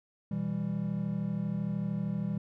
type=chord; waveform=triangle; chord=E minor; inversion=second; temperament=just; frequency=123.61 / 164.81 / 197.78 Hz; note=B2 / E3 / G3; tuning=+2 / 0 / +16 cents; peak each=-36 / -32 / -31 dBFS; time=0.31-2.38 s; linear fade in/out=5 ms; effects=none